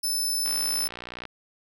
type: tone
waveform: 20% pulse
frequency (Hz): 5274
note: E8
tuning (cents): 0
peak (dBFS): -19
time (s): 0.03-0.88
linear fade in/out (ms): 10
type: click train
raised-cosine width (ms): 0.3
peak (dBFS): -20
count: 49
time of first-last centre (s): 0.46-1.253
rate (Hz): 60.5
effects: none